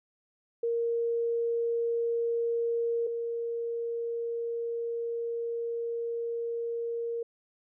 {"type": "tone pair in turn", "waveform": "sine", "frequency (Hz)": [466.2, 466.2], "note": ["A#4", "A#4"], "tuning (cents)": [0, 0], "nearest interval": "unison", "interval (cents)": 0, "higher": "neither", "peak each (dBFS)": [-26, -30], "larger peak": "first", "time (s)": [[0.63, 3.07], [3.07, 7.23]], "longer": "second", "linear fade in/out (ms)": 5, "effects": []}